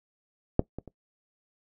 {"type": "clicks", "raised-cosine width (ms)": 2, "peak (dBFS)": [-6, -22, -30], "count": 3, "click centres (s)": [0.594, 0.786, 0.877], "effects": ["noise-tail reverb RT60 0.1 s tail -20 dB re dry"]}